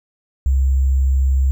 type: tone with sample-and-hold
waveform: sine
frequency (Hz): 66.7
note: C2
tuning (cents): +34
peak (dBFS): -12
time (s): 0.46-1.51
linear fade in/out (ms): 0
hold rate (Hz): 7350
effects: none